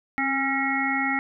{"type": "harmonic tone with a mistuned harmonic", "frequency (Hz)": 272.6, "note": "C#4", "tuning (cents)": -29, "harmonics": [1, 3, 5, 7, 8], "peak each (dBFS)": [-28, -29, -31, -27, -28], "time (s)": [0.18, 1.19], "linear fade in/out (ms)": 0, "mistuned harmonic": 1, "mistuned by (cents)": -24, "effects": []}